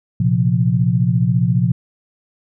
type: chord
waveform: sine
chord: Bb suspended second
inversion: none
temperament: just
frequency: 116.54 / 131.11 / 174.81 Hz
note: Bb2 / C3 / F3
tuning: 0 / +4 / +2 cents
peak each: -17 dBFS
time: 0.2-1.72 s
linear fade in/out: 5 ms
effects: none